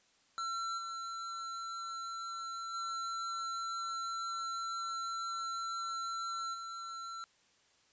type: tone with level steps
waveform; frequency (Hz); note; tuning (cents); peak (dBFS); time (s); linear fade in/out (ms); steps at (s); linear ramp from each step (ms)
square; 1351; E6; +42; -36 / -40 / -37 / -42; 0.38-7.24; 0; 0.77 / 2.73 / 6.53; 20
effects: white hiss -69 dBFS RMS until 7.92 s + resampled to 16000 Hz